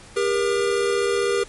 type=tone pair together; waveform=square; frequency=400 / 475.7 Hz; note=G4 / A#4; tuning=+35 / +35 cents; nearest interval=minor third; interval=300 cents; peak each=-22 / -23 dBFS; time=0.16-1.44 s; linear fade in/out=10 ms; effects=pink hiss -45 dBFS RMS until 1.48 s + MP3 48 kbps